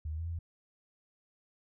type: tone with pitch steps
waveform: sine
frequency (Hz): 77.1 / 78.2 / 82.5 / 84.3 / 83.6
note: D#2 / D#2 / E2 / E2 / E2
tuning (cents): -15 / +9 / +2 / +39 / +25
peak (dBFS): -34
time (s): 0.05-0.39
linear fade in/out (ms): 5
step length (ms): 68
effects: none